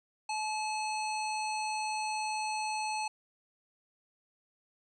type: harmonic tone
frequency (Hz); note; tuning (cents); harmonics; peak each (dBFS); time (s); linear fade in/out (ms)
861; A5; -38; 1 / 3 / 5 / 7 / 9 / 10; -33 / -39 / -42 / -47 / -50 / -49; 0.29-3.08; 5
effects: 12-bit